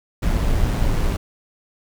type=noise with amplitude modulation; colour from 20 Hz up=brown; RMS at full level=-17 dBFS; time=0.22-1.17 s; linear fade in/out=10 ms; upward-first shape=sine; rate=111 Hz; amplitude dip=35%; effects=none